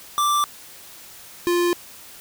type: tone pair in turn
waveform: square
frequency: 1174.7 / 349.2 Hz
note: D6 / F4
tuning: 0 / 0 cents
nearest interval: octave + major sixth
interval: 2100 cents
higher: first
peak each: -18 dBFS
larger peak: neither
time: 0.18-0.44 / 1.47-1.73 s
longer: neither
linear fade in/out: 0 ms
effects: white hiss -43 dBFS RMS until 2.2 s